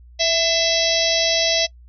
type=harmonic tone with a mistuned harmonic; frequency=659.3 Hz; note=E5; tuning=in tune; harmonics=1 / 3 / 4 / 5 / 6 / 7 / 8 / 9; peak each=-21 / -27 / -27 / -25 / -23 / -27 / -23 / -26 dBFS; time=0.19-1.67 s; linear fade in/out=20 ms; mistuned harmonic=3; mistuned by=+37 cents; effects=noise-tail reverb RT60 0.1 s tail -23 dB re dry + added 60 Hz sine -42 dBFS peak until 1.88 s